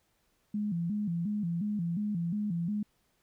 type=tone with vibrato; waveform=sine; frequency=188.2 Hz; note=F#3; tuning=30 cents sharp; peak=-29 dBFS; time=0.54-2.83 s; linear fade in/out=5 ms; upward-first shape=square; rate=2.8 Hz; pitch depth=180 cents each way; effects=pink hiss -73 dBFS RMS until 3.22 s

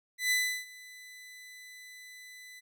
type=tone with ADSR envelope; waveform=sawtooth; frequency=2000 Hz; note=B6; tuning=21 cents sharp; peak=-21 dBFS; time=0.18-2.61 s; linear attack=130 ms; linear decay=340 ms; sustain=-23 dB; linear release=26 ms; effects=none

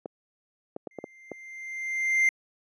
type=clicks; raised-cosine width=2 ms; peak=-16 dBFS; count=6; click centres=0.058 / 0.764 / 0.872 / 0.987 / 1.041 / 1.317 s
type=tone with exponential growth; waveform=triangle; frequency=2093 Hz; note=C7; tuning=in tune; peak=-16 dBFS; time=0.91-2.29 s; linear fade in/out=2 ms; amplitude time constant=300 ms
effects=high-pass 400 Hz 12 dB/octave + resampled to 22050 Hz

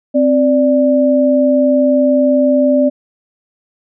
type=tone pair together; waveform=sine; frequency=261.6 / 587.3 Hz; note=C4 / D5; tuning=0 / 0 cents; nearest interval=octave + major second; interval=1400 cents; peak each=-11 dBFS; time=0.14-2.9 s; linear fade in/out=20 ms; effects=none

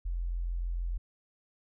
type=tone; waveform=sine; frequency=43.23 Hz; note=F1; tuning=17 cents flat; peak=-30 dBFS; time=0.05-0.98 s; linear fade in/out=10 ms; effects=none

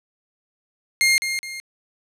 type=tone with echo; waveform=sawtooth; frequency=2125 Hz; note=C7; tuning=26 cents sharp; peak=-11 dBFS; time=1.01-1.18 s; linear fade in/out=0 ms; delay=210 ms; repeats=2; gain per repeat=-8 dB; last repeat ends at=1.6 s; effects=low-pass 12000 Hz 12 dB/octave

